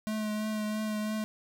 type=tone with vibrato; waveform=square; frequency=214.2 Hz; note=A3; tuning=46 cents flat; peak=-31 dBFS; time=0.07-1.24 s; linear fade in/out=0 ms; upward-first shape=triangle; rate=3 Hz; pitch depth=22 cents each way; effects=none